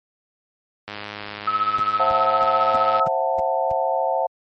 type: click train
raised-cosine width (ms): 0.3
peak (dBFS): -15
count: 221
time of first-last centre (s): 0.88-2.995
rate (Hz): 104
type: tone with tremolo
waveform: sine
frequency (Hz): 1290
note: E6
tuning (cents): -38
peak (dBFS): -15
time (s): 1.47-3.07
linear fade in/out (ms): 5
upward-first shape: sine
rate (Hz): 15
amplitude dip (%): 75
type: noise bursts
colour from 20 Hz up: brown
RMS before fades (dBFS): -28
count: 7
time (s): 1.78-3.72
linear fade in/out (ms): 5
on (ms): 20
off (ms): 300
type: chord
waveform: sine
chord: F# half-diminished seventh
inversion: second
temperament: just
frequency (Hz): 532.8 / 666 / 740 / 888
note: C5 / E5 / F#5 / A5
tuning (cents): +31 / +18 / 0 / +16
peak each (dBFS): -24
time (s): 1.99-4.27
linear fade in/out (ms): 10
effects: high-pass 80 Hz 12 dB/octave + MP3 32 kbps